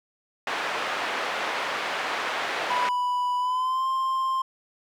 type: band-pass noise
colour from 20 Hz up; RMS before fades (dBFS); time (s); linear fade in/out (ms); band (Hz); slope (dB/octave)
pink; -29; 0.47-2.89; 2; 700 to 2600; 12
type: tone with pitch glide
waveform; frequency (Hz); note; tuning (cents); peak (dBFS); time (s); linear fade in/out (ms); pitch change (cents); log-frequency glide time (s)
triangle; 987.8 to 1052.6; B5 to C6; 0 to +10; -21; 2.7-4.42; 5; +110; 3.38-3.85
effects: none